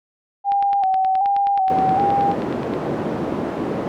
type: tone with vibrato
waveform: sine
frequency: 780 Hz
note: G5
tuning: 9 cents flat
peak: -15 dBFS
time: 0.44-2.35 s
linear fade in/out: 50 ms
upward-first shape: square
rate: 1.3 Hz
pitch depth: 45 cents each way
type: click train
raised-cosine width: 0.3 ms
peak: -17 dBFS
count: 22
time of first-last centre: 0.52-2.738 s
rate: 9.47 Hz
type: band-pass noise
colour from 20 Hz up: white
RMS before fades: -24 dBFS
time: 1.7-3.88 s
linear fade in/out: 0 ms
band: 160 to 450 Hz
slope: 12 dB/octave
effects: none